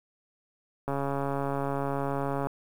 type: click train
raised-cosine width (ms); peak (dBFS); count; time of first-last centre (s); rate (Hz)
1; -17; 222; 0.88-2.47; 139
effects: 8-bit